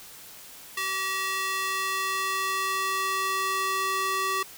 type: tone with high-pass filter sweep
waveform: square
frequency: 382.9 Hz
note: G4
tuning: 41 cents flat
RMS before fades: -28 dBFS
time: 0.77-4.43 s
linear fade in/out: 5 ms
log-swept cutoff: 1600 to 900 Hz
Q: 1.3
effects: white hiss -46 dBFS RMS until 4.57 s